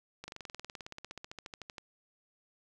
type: slowing click train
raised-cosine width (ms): 0.2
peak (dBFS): -26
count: 27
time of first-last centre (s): 0.24-1.782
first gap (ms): 40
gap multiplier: 1.03
effects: none